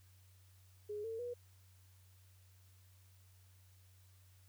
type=tone with pitch steps; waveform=sine; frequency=417.6 / 450.2 / 485.3 Hz; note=G#4 / A4 / B4; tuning=+10 / +40 / -30 cents; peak=-40 dBFS; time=0.89-1.34 s; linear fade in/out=10 ms; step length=150 ms; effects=added 93 Hz sine -62 dBFS peak until 4.48 s + white hiss -71 dBFS RMS until 4.48 s